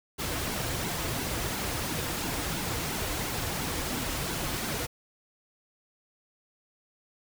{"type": "noise with flanger", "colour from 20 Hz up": "pink", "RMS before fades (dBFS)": -32, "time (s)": [0.18, 4.87], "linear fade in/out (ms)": 20, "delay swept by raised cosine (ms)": [1.6, 5.2], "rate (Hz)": 2.9, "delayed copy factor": -0.55, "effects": []}